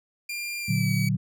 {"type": "tone with pitch glide", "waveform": "sawtooth", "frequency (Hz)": [2393, 2273], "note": ["D7", "C#7"], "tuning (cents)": [32, 43], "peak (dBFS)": -27, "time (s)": [0.29, 1.09], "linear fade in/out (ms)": 5, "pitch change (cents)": -89, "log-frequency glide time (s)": [0.6, 0.91]}
{"type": "chord", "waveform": "sine", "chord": "Bb augmented", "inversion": "none", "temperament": "equal", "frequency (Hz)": [116.54, 146.83, 185], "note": ["Bb2", "D3", "F#3"], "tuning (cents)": [0, 0, 0], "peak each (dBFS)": -26, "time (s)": [0.68, 1.17], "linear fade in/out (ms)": 10}
{"effects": []}